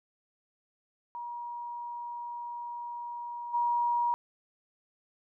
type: tone with level steps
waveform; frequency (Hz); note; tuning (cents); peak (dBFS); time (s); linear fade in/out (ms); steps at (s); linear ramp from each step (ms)
sine; 954; A#5; +40; -36 / -25; 1.15-4.14; 0; 3.53; 20
effects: none